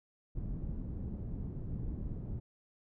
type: low-pass noise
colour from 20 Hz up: pink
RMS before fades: -39 dBFS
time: 0.35-2.4 s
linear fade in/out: 10 ms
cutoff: 190 Hz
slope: 12 dB/octave
effects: none